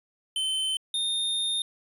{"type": "tone pair in turn", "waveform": "square", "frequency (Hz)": [3072, 3653], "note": ["G7", "A#7"], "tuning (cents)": [-36, -36], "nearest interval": "minor third", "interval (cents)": 300, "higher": "second", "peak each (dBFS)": -26, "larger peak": "neither", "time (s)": [[0.36, 0.77], [0.94, 1.62]], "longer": "second", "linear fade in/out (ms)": 2, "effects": ["resampled to 32000 Hz"]}